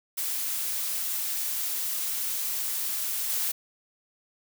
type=noise with level steps; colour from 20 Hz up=blue; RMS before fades=-30 / -28 dBFS; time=0.17-3.52 s; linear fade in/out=10 ms; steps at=3.29 s; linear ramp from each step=10 ms; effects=none